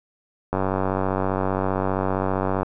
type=click train; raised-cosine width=1 ms; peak=-9 dBFS; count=201; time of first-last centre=0.53-2.631 s; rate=95.2 Hz; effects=none